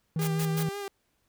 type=tone; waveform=triangle; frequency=160 Hz; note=D#3; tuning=49 cents sharp; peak=-24 dBFS; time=0.16-0.69 s; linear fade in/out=2 ms
type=tone with vibrato; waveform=sawtooth; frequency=400 Hz; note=G4; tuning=35 cents sharp; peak=-30 dBFS; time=0.19-0.88 s; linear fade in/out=2 ms; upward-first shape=sine; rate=5.5 Hz; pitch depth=30 cents each way
type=noise bursts; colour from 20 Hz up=white; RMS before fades=-36 dBFS; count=3; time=0.21-0.634 s; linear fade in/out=10 ms; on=68 ms; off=110 ms
effects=pink hiss -73 dBFS RMS until 1.28 s